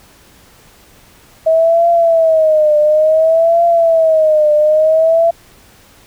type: tone with vibrato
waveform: sine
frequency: 640 Hz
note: D#5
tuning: 49 cents sharp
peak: -7 dBFS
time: 1.46-5.31 s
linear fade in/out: 10 ms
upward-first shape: triangle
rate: 0.57 Hz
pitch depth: 120 cents each way
effects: pink hiss -45 dBFS RMS until 6.06 s